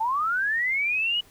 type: linear sweep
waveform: sine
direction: up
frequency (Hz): 853 to 2960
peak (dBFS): -22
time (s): 0-1.21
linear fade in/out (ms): 10
effects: pink hiss -55 dBFS RMS until 1.3 s